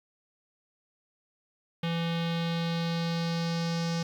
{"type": "tone with low-pass filter sweep", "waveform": "square", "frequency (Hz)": 167.6, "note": "E3", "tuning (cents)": 29, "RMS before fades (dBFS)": -30, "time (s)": [1.83, 4.03], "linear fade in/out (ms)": 5, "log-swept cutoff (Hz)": [3300, 5400], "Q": 3.2, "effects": ["9-bit"]}